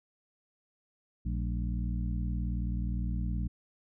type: harmonic tone with a mistuned harmonic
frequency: 59.1 Hz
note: A#1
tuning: 24 cents sharp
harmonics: 1 / 2 / 3 / 4 / 5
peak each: -31 / -37 / -38 / -41 / -47 dBFS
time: 1.25-3.48 s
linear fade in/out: 10 ms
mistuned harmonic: 4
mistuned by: -140 cents
effects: none